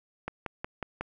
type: click train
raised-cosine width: 0.5 ms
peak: -18 dBFS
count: 5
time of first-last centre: 0.28-1.01 s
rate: 5.48 Hz
effects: none